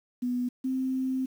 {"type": "tone pair in turn", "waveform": "sine", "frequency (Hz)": [246.9, 261], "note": ["B3", "C4"], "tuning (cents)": [0, -4], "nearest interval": "minor second", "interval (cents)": 96, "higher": "second", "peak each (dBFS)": -26, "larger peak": "neither", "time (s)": [[0.22, 0.49], [0.64, 1.26]], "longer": "second", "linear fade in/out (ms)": 10, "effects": ["9-bit"]}